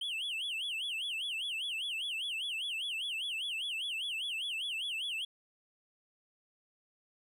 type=tone with vibrato; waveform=triangle; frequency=2995 Hz; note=F#7; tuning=20 cents sharp; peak=-33 dBFS; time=0.01-5.25 s; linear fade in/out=5 ms; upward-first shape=sine; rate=5 Hz; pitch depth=240 cents each way; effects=none